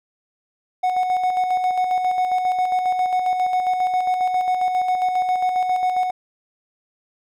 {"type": "tone with tremolo", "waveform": "triangle", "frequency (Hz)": 736, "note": "F#5", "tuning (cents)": -9, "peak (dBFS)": -14, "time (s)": [0.83, 6.11], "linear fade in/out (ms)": 10, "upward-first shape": "square", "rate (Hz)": 7.4, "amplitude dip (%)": 40, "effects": []}